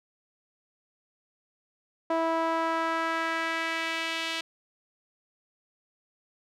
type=tone with band-pass filter sweep; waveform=sawtooth; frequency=327.4 Hz; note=E4; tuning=12 cents flat; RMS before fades=-29 dBFS; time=2.1-4.41 s; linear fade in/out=5 ms; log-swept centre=780 to 3200 Hz; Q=1.6; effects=none